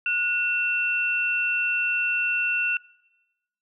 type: tone pair together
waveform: sine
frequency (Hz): 1457 / 2700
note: F#6 / E7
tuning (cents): -27 / +41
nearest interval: major seventh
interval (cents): 1068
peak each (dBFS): -28 / -23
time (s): 0.06-2.77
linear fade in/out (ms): 2
effects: noise-tail reverb RT60 1.0 s tail -22 dB re dry